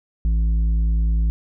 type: tone with tanh clipping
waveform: triangle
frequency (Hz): 55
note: A1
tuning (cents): 0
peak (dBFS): -17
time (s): 0.25-1.3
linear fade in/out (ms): 0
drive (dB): 11
effects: none